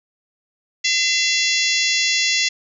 harmonic tone with a mistuned harmonic, 679 Hz, F5, 49 cents flat, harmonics 3 / 4 / 5 / 6 / 7 / 8 / 9 / 10, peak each -22 / -23 / -24 / -25 / -25 / -26 / -27 / -27 dBFS, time 0.84-2.49 s, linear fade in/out 10 ms, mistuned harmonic 6, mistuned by +26 cents, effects none

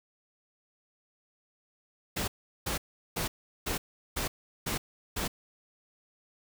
pink noise bursts, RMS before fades -32 dBFS, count 7, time 2.16-5.28 s, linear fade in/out 10 ms, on 120 ms, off 380 ms, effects none

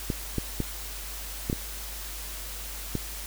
clicks, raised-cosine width 3 ms, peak -14 dBFS, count 6, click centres 0.102 / 0.383 / 0.603 / 1.499 / 1.529 / 2.953 s, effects added 50 Hz sine -39 dBFS peak until 3.26 s + white hiss -39 dBFS RMS until 3.26 s

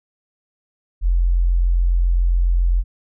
sine tone, 43.65 Hz, F1, in tune, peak -13 dBFS, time 1.01-2.84 s, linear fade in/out 50 ms, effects none

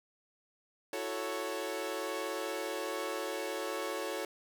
sawtooth chord, F# minor seventh, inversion third, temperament equal, 329.6 / 370 / 440 / 554.4 Hz, E4 / F#4 / A4 / C#5, 0 / 0 / 0 / 0 cents, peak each -39 / -38 / -36 / -35 dBFS, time 0.93-4.25 s, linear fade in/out 2 ms, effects none

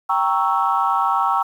sine chord, G diminished seventh, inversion none, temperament equal, 784 / 932.3 / 1108.7 / 1318.5 Hz, G5 / Bb5 / Db6 / Fb6, 0 / 0 / 0 / 0 cents, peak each -21 dBFS, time 0.09-1.43 s, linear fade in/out 10 ms, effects tanh soft clip ceiling -6 dBFS + 8-bit

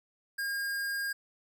square tone, 1618 Hz, G#6, 46 cents flat, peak -32 dBFS, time 0.38-1.13 s, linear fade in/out 10 ms, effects none

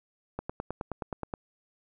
click train, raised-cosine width 1 ms, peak -19 dBFS, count 10, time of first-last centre 0.39-1.338 s, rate 9.49 Hz, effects none

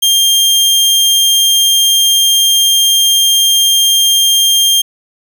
sawtooth tone, 3198 Hz, G7, 34 cents sharp, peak -4 dBFS, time 0.02-4.82 s, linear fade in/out 10 ms, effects none

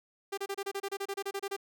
sawtooth tone bursts, 395.7 Hz, G4, 16 cents sharp, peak -29 dBFS, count 15, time 0.32-1.566 s, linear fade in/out 10 ms, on 56 ms, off 29 ms, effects none

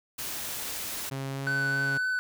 white noise, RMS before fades -35 dBFS, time 0.18-1.1 s, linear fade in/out 10 ms
sawtooth tone with pitch glide, 135.6 to 138.13 Hz, C#3 to C#3, -38 to -6 cents, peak -28 dBFS, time 1.11-1.98 s, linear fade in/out 10 ms, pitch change +32 cents, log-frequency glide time 1.28-1.53 s
triangle tone with vibrato, 1500 Hz, F#6, 23 cents sharp, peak -24 dBFS, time 1.47-2.19 s, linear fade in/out 0 ms, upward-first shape sine, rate 3.7 Hz, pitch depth 12 cents each way
effects none

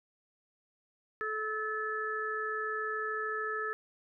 harmonic tone, 433.2 Hz, A4, 27 cents flat, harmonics 1 / 3 / 4, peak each -38 / -36 / -36 dBFS, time 1.21-3.73 s, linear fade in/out 0 ms, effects none

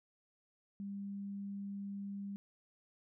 sine tone, 199.5 Hz, G3, 31 cents sharp, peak -40 dBFS, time 0.8-2.36 s, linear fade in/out 0 ms, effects none

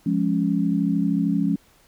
sine chord, Db major, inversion first, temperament equal, 174.61 / 207.7 / 277.2 Hz, F3 / Ab3 / Db4, 0 / 0 / 0 cents, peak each -23 dBFS, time 0.06-1.56 s, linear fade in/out 5 ms, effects pink hiss -57 dBFS RMS until 1.87 s

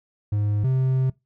triangle tone pair in turn, 103.83 / 130.82 Hz, G#2 / C3, 0 / 0 cents, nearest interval major third, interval 400 cents, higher second, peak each -18 / -16 dBFS, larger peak second, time 0.32-0.64 / 0.64-1.1 s, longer second, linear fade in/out 5 ms, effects noise-tail reverb RT60 0.2 s tail -22 dB re dry

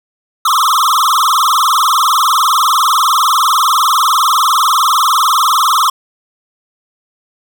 square tone with vibrato, 1174.7 Hz, D6, in tune, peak -9 dBFS, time 0.45-5.9 s, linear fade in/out 5 ms, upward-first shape triangle, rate 20 Hz, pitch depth 260 cents each way, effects none

